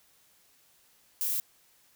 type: noise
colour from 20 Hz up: violet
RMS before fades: -30 dBFS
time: 1.21-1.4 s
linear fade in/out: 0 ms
effects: white hiss -64 dBFS RMS until 1.95 s